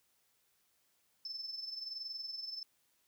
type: tone with amplitude modulation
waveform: sine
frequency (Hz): 5274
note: E8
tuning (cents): 0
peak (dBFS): -37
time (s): 1.25-2.63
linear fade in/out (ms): 2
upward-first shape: sine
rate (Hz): 21.2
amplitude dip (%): 65
effects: tanh soft clip ceiling -34 dBFS + white hiss -75 dBFS RMS until 3.07 s